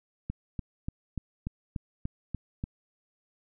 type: click train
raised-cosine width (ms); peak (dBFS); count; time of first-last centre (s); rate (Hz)
5; -20; 9; 0.3-2.639; 3.42
effects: none